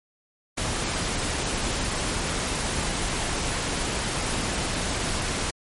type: noise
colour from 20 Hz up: pink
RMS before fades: -27 dBFS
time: 0.57-5.51 s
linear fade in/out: 10 ms
effects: MP3 48 kbps